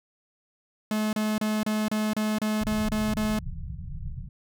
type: tone bursts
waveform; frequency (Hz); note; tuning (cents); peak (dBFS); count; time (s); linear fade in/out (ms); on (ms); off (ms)
45% pulse; 214.6; A3; -43; -24; 10; 0.91-3.389; 2; 220; 31
type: low-pass noise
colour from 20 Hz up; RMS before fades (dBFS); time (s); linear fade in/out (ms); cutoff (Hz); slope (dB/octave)
pink; -35; 2.6-4.29; 10; 180; 96
effects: none